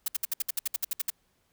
blue noise bursts, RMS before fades -28 dBFS, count 13, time 0.06-1.102 s, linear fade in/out 5 ms, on 22 ms, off 63 ms, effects pink hiss -71 dBFS RMS until 1.52 s

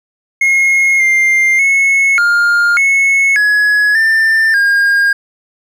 triangle tone with pitch steps, 2156 / 2100 / 2190 / 1409 / 2193 / 1683 / 1788 / 1619 Hz, C#7 / C7 / C#7 / F6 / C#7 / G#6 / A6 / G#6, -49 / +6 / -22 / +15 / -19 / +23 / +27 / -45 cents, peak -6 dBFS, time 0.41-5.13 s, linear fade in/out 5 ms, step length 590 ms, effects none

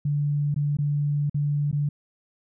sine tone with dropouts, 145.6 Hz, D3, 15 cents flat, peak -21 dBFS, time 0.05-1.89 s, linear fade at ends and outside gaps 5 ms, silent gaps 0.544-0.561 / 0.77-0.786 / 1.297-1.344 / 1.714-1.727 s, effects none

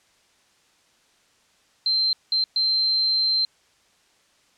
sine tone bursts at uneven times, 4125 Hz, C8, 25 cents flat, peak -18 dBFS, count 3, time 1.86-2.13 / 2.32-2.44 / 2.56-3.45 s, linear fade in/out 2 ms, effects white hiss -61 dBFS RMS until 4.57 s + low-pass 7000 Hz 12 dB/octave

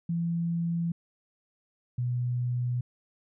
sine tone pair in turn, 169 / 122.99 Hz, E3 / B2, +43 / -7 cents, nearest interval tritone, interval 550 cents, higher first, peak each -26 dBFS, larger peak neither, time 0.09-0.92 / 1.98-2.81 s, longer neither, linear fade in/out 5 ms, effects none

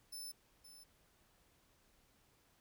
20% pulse tone with echo, 5280 Hz, E8, 2 cents sharp, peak -40 dBFS, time 0.12-0.32 s, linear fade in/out 10 ms, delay 520 ms, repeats 1, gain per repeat -11 dB, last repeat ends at 0.84 s, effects pink hiss -72 dBFS RMS until 2.6 s

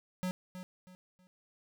square tone with echo, 183.3 Hz, F#3, 16 cents flat, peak -33 dBFS, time 0.23-0.31 s, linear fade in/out 0 ms, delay 320 ms, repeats 3, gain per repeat -10 dB, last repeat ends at 1.27 s, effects none

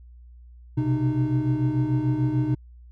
triangle tone cluster, 124.5 / 131.3 / 306.1 Hz, B2 / C3 / D#4, +14 / +6 / -28 cents, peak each -23 dBFS, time 0.77-2.55 s, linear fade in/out 10 ms, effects added 60 Hz sine -44 dBFS peak until 2.91 s

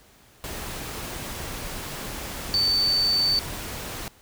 sine tone in noise, 4548 Hz, C#8, 44 cents sharp, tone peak -19 dBFS, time 2.54-3.39 s, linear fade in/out 0 ms, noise pink, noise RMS -34 dBFS, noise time 0.44-4.08 s, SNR +12 dB, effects pink hiss -55 dBFS RMS until 4.21 s

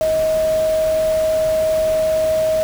sine tone in noise, 632 Hz, D#5, 27 cents sharp, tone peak -14 dBFS, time 0.01-2.63 s, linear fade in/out 0 ms, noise pink, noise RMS -31 dBFS, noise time 0.01-2.63 s, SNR +14 dB, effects none

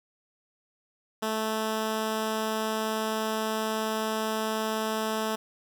10% pulse tone, 218.9 Hz, A3, 9 cents flat, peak -19 dBFS, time 1.22-5.36 s, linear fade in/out 10 ms, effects none

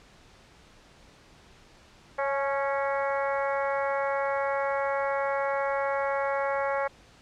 harmonic tone with a mistuned harmonic, 276 Hz, C#4, 7 cents flat, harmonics 2 / 3 / 4 / 5 / 6 / 7 / 8, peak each -28 / -32 / -34 / -36 / -38 / -39 / -40 dBFS, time 2.18-6.88 s, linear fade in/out 10 ms, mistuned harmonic 3, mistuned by +27 cents, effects pink hiss -55 dBFS RMS until 7.21 s + low-pass 6000 Hz 12 dB/octave

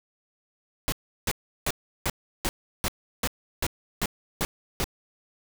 pink noise bursts, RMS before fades -26 dBFS, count 11, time 0.88-4.842 s, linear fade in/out 0 ms, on 42 ms, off 350 ms, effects none

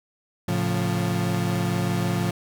35% pulse chord, A augmented, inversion none, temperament equal with one note detuned, 110 / 136.53 / 174.61 Hz, A2 / C#3 / E#3, 0 / -26 / 0 cents, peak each -25 / -28 / -23 dBFS, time 0.48-2.31 s, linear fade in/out 5 ms, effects none

